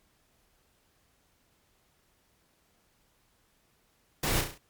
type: noise with echo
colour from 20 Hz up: pink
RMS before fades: -29 dBFS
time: 4.23-4.41 s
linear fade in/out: 5 ms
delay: 34 ms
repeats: 5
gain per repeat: -5 dB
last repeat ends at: 4.58 s
effects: pink hiss -69 dBFS RMS until 4.69 s + MP3 96 kbps